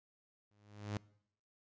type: tone with exponential growth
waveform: sawtooth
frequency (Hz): 103.83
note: G#2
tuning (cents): 0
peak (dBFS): -31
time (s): 0.51-0.97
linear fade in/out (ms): 0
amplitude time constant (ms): 100
effects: noise-tail reverb RT60 0.7 s tail -23 dB re dry + resampled to 16000 Hz